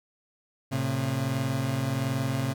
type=tone pair together; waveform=30% pulse; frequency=112.8 / 134.14 Hz; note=A2 / C3; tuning=+44 / +43 cents; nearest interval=minor third; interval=299 cents; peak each=-28 / -25 dBFS; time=0.71-2.54 s; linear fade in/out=20 ms; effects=none